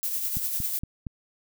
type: noise with tremolo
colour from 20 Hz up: violet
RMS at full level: -27 dBFS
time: 0.03-0.79 s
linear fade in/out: 0 ms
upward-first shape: triangle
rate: 10 Hz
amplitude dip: 50%
type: click train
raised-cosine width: 5 ms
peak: -21 dBFS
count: 4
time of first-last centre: 0.37-1.068 s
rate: 4.3 Hz
effects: none